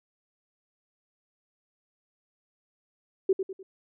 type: tone with echo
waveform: sine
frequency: 382.4 Hz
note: G4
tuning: 43 cents flat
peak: -18 dBFS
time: 3.29-3.33 s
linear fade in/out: 5 ms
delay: 100 ms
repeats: 3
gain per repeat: -8 dB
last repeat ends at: 3.63 s
effects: none